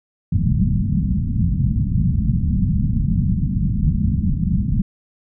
white low-pass noise, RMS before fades -18 dBFS, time 0.32-4.82 s, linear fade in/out 5 ms, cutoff 210 Hz, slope 48 dB/octave, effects none

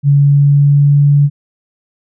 sine tone with pitch glide, 142 to 143.65 Hz, C#3 to D3, +42 to -38 cents, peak -5 dBFS, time 0.03-1.3 s, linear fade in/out 50 ms, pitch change +20 cents, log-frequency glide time 0.17-1 s, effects none

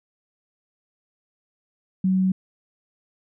sine tone, 187.8 Hz, F#3, 26 cents sharp, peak -17 dBFS, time 2.04-2.32 s, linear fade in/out 5 ms, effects none

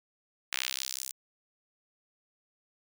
sawtooth tone with high-pass filter sweep, 65.41 Hz, C2, in tune, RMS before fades -36 dBFS, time 0.52-1.12 s, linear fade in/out 10 ms, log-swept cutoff 2200 to 8100 Hz, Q 1.3, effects none

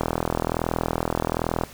click train, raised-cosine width 1 ms, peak -8 dBFS, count 68, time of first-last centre 0.01-1.636 s, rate 41.2 Hz, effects pink hiss -44 dBFS RMS until 1.73 s

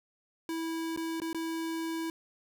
square tone with dropouts, 327.1 Hz, E4, 13 cents flat, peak -33 dBFS, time 0.49-2.1 s, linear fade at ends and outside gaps 1 ms, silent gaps 0.963-0.974 / 1.201-1.218 / 1.33-1.346 s, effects none

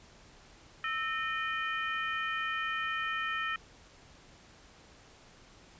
harmonic tone with a mistuned harmonic, 612 Hz, D#5, 29 cents flat, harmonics 2 / 3 / 4 / 5, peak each -35 / -35 / -39 / -42 dBFS, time 0.84-3.56 s, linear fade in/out 2 ms, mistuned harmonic 2, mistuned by +120 cents, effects pink hiss -57 dBFS RMS until 5.79 s + resampled to 16000 Hz

